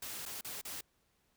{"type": "noise with dropouts", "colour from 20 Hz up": "white", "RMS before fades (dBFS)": -43, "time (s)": [0.02, 0.81], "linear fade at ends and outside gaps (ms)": 5, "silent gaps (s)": [[0.255, 0.26], [0.411, 0.446], [0.614, 0.65]], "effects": ["pink hiss -75 dBFS RMS until 1.36 s"]}